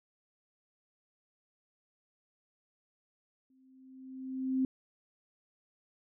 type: tone with exponential growth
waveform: sine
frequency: 261.6 Hz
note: C4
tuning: in tune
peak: -25 dBFS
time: 3.5-4.65 s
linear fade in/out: 2 ms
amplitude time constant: 250 ms
effects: none